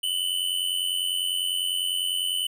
square tone pair together, 2960 / 3050 Hz, F#7 / G7, 0 / -48 cents, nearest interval minor second, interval 52 cents, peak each -28 / -28 dBFS, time 0.03-2.47 s, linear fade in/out 5 ms, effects none

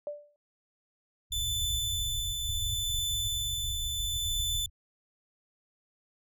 sine tone with exponential decay, 587.3 Hz, D5, in tune, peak -30 dBFS, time 0.07-0.36 s, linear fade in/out 1 ms, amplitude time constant 62 ms
pink low-pass noise, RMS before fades -37 dBFS, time 1.3-4.7 s, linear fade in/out 50 ms, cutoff 120 Hz, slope 96 dB/octave
sawtooth tone with tremolo, 3514 Hz, A7, 3 cents flat, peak -26 dBFS, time 1.32-4.66 s, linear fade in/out 2 ms, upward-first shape triangle, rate 0.71 Hz, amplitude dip 35%
effects none

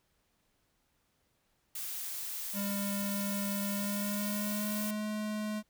blue noise, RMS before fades -39 dBFS, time 1.75-4.91 s, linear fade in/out 5 ms
square tone with pitch glide, 200.8 to 212.7 Hz, G3 to G#3, +42 to +42 cents, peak -34 dBFS, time 2.53-5.63 s, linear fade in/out 50 ms, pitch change +100 cents, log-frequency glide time 3.64-5.06 s
effects pink hiss -75 dBFS RMS until 5.69 s

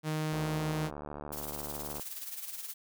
sawtooth tone, 155.2 Hz, D#3, 4 cents flat, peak -27 dBFS, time 0.03-0.91 s, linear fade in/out 50 ms
click train, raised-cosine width 1 ms, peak -27 dBFS, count 124, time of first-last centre 0.33-1.997 s, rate 73.8 Hz
blue noise with tremolo, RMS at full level -39 dBFS, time 1.32-2.74 s, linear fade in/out 10 ms, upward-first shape sine, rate 19 Hz, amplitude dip 60%
effects none

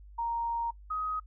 sine tone pair in turn, 932.3 / 1259.3 Hz, A#5 / D#6, 0 / +20 cents, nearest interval perfect fourth, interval 520 cents, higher second, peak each -29 / -30 dBFS, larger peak first, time 0.18-0.71 / 0.9-1.2 s, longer first, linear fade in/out 10 ms, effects noise-tail reverb RT60 0.1 s tail -24 dB re dry + added 50 Hz sine -48 dBFS peak until 1.26 s

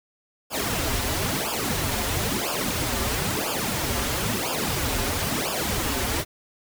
pink noise with flanger, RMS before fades -26 dBFS, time 0.5-6.25 s, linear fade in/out 50 ms, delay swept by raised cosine 0.49 to 6.39 ms, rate 1 Hz, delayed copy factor -1, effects none

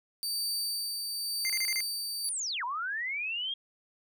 sawtooth tone with tremolo, 4619 Hz, D8, 30 cents flat, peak -27 dBFS, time 0.23-2.29 s, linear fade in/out 0 ms, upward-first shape sine, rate 0.93 Hz, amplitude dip 35%
square tone bursts, 2095 Hz, C7, 2 cents sharp, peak -31 dBFS, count 5, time 1.45-1.805 s, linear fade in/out 0 ms, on 47 ms, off 30 ms
sine linear two-way sweep, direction down then up, 11240 to 920 to 3278 Hz, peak -31 dBFS, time 2.24-3.54 s, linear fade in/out 5 ms, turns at 2.64 s
effects none

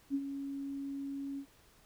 sine tone with ADSR envelope, 277.2 Hz, C#4, in tune, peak -28 dBFS, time 0.1-1.46 s, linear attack 45 ms, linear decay 54 ms, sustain -9 dB, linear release 79 ms, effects pink hiss -64 dBFS RMS until 1.85 s

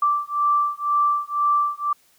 sine beating tone pair, 1170 / 1172 Hz, D6 / D6, -7 / -4 cents, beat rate 2 Hz, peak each -21 dBFS, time 0.02-1.93 s, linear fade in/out 5 ms, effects white hiss -59 dBFS RMS until 2.18 s

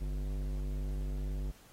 sine tone with tanh clipping, 49 Hz, G1, in tune, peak -35 dBFS, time 0-1.52 s, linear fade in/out 20 ms, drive 16 dB, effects pink hiss -60 dBFS RMS until 1.72 s + AAC 48 kbps

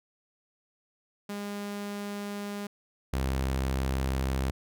sawtooth tone pair in turn, 203.7 / 66.16 Hz, G#3 / C2, -33 / +20 cents, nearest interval octave + perfect fifth, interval 1947 cents, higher first, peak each -30 / -23 dBFS, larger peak second, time 1.29-2.67 / 3.13-4.51 s, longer neither, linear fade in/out 5 ms, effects none

